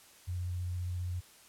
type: tone with vibrato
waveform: sine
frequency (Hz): 89.3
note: F2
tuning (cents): +39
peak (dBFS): -33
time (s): 0.27-1.21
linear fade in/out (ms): 20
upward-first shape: square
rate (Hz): 15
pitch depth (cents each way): 13
effects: white hiss -58 dBFS RMS until 1.48 s + low-pass 12000 Hz 12 dB/octave